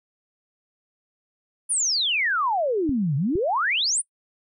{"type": "exponential two-way sweep", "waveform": "sine", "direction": "down then up", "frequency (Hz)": [10150, 130.81, 10150], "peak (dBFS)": -20, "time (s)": [1.69, 4.02], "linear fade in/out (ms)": 20, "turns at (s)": 3.16}
{"type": "clicks", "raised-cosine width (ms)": 5, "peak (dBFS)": -19, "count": 2, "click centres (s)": [2.893, 3.355]}
{"effects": ["noise-tail reverb RT60 0.1 s tail -23 dB re dry"]}